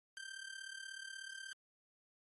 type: tone with amplitude modulation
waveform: sawtooth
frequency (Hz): 1568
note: G6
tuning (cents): 0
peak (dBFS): -40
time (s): 0.17-1.53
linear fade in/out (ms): 0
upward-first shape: sine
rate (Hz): 36.5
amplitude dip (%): 75
effects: AAC 32 kbps